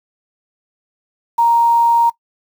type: tone with quantisation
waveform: sine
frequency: 934 Hz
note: A#5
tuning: 3 cents sharp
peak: -9 dBFS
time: 1.38-2.1 s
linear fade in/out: 10 ms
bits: 6
effects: noise-tail reverb RT60 0.1 s tail -20 dB re dry